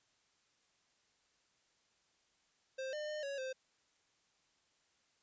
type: tone with pitch steps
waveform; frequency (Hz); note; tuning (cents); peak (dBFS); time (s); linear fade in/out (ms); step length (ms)
square; 527 / 603 / 607 / 557 / 522; C5 / D5 / D#5 / C#5 / C5; +12 / +46 / -43 / +8 / -4; -40; 2.78-3.53; 10; 150
effects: white hiss -75 dBFS RMS until 5.22 s + resampled to 16000 Hz